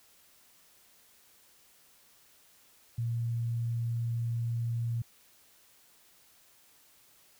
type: tone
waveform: sine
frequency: 116.9 Hz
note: A#2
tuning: 5 cents sharp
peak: -29 dBFS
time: 2.98-5.02 s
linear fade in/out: 5 ms
effects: white hiss -62 dBFS RMS until 7.39 s